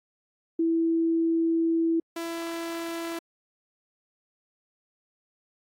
sine / sawtooth tone pair in turn, 329.6 / 334.2 Hz, E4 / E4, 0 / +24 cents, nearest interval unison, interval 24 cents, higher second, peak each -21 / -27 dBFS, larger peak first, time 0.59-2 / 2.16-3.19 s, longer first, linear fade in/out 5 ms, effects AAC 64 kbps

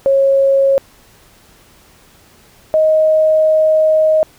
sine tone pair in turn, 546 / 626.5 Hz, C#5 / D#5, -26 / +12 cents, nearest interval major second, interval 238 cents, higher second, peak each -8 dBFS, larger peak neither, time 0.06-0.78 / 2.74-4.23 s, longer second, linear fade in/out 0 ms, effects pink hiss -47 dBFS RMS until 4.38 s

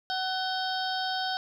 harmonic tone with a mistuned harmonic, 750 Hz, F#5, 23 cents sharp, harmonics 1 / 2 / 4 / 5 / 6 / 7, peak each -31 / -34 / -37 / -38 / -39 / -39 dBFS, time 0.1-1.37 s, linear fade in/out 0 ms, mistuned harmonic 4, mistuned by +94 cents, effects 10-bit

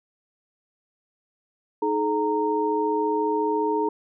sine tone cluster, 311.9 / 426.3 / 925 Hz, D#4 / G#4 / A#5, +4 / +45 / -14 cents, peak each -27 / -24 / -25 dBFS, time 1.82-3.89 s, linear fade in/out 5 ms, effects none

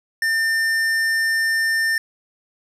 triangle tone with hard clipping, 1800 Hz, A6, 39 cents sharp, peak -19 dBFS, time 0.22-1.98 s, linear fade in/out 2 ms, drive 16 dB, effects none

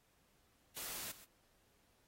white noise with echo, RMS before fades -45 dBFS, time 0.76-1.12 s, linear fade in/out 10 ms, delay 130 ms, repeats 1, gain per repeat -14 dB, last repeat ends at 1.25 s, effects pink hiss -74 dBFS RMS until 2.07 s + AAC 48 kbps

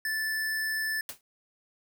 square tone, 1754 Hz, A6, 6 cents flat, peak -29 dBFS, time 0.05-1.01 s, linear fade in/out 2 ms
white noise with exponential decay, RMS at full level -34 dBFS, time 1.09-1.21 s, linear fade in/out 1 ms, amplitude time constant 25 ms
effects none

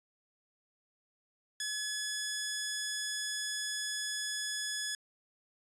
10% pulse tone, 1700 Hz, G#6, 40 cents sharp, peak -25 dBFS, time 1.6-4.95 s, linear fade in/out 2 ms, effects resampled to 22050 Hz

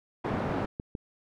pink band-pass noise, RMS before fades -31 dBFS, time 0.24-0.66 s, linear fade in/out 10 ms, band 110 to 1200 Hz, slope 12 dB/octave
click train, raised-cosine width 3 ms, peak -22 dBFS, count 5, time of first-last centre 0.34-0.952 s, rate 6.54 Hz
effects none

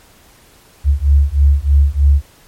sine beating tone pair, 69.3 / 72.5 Hz, C#2 / D2, 0 / -22 cents, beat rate 3.2 Hz, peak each -11 dBFS, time 0.84-2.22 s, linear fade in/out 50 ms, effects pink hiss -47 dBFS RMS until 2.47 s + MP3 64 kbps

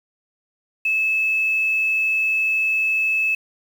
sine tone with quantisation, 2606 Hz, E7, 20 cents flat, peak -17 dBFS, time 0.85-3.35 s, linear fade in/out 5 ms, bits 7, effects none

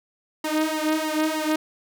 sawtooth tone with flanger, 311.1 Hz, D#4, in tune, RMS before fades -24 dBFS, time 0.44-1.56 s, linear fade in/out 5 ms, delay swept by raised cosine 1 to 3.3 ms, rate 3.2 Hz, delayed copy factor +0.85, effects none

